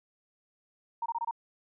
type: tone bursts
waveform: sine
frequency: 929 Hz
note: A#5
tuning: 6 cents flat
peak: -29 dBFS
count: 5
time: 1.02-1.311 s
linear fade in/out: 5 ms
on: 39 ms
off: 24 ms
effects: none